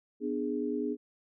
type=chord; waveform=sine; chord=G# diminished; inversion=first; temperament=just; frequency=249.2 / 299 / 415.3 Hz; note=B3 / D4 / G#4; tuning=+16 / +31 / 0 cents; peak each=-34 dBFS; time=0.2-0.97 s; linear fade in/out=50 ms; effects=none